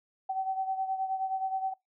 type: beating tone pair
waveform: sine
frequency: 763 / 772.5 Hz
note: G5 / G5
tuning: -47 / -26 cents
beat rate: 9.5 Hz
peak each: -30 / -36 dBFS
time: 0.29-1.74 s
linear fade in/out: 10 ms
effects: noise-tail reverb RT60 0.2 s tail -25 dB re dry